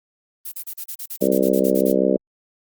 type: noise bursts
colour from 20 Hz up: violet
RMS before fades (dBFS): -30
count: 14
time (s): 0.45-1.924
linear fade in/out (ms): 10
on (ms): 70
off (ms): 38
type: harmonic tone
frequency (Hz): 65.41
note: C2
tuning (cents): 0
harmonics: 3 / 4 / 5 / 6 / 7 / 8 / 9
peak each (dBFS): -23 / -23 / -23 / -23 / -23 / -23 / -23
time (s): 1.21-2.17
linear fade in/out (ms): 10
effects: Opus 32 kbps